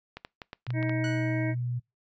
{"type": "clicks", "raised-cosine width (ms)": 0.3, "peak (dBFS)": -23, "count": 8, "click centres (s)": [0.17, 0.249, 0.418, 0.531, 0.667, 0.705, 0.828, 0.895]}
{"type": "tone with pitch glide", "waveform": "sine", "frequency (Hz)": [123.47, 122.12], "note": ["B2", "B2"], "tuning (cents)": [0, -19], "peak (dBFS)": -28, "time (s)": [0.67, 1.8], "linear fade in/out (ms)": 20, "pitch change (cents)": -19, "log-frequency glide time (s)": [1.08, 1.49]}
{"type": "harmonic tone", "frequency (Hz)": 315.5, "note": "D#4", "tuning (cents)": 24, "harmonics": [1, 2, 3, 5, 6, 7], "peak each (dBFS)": [-30, -36, -45, -43, -41, -38], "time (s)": [0.73, 1.55], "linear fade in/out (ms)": 50}
{"type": "tone with exponential decay", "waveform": "sawtooth", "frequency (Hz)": 1479, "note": "F#6", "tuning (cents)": -1, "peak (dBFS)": -31, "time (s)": [1.04, 1.55], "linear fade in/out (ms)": 2, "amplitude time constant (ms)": 110}
{"effects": ["noise-tail reverb RT60 0.2 s tail -24 dB re dry", "resampled to 16000 Hz"]}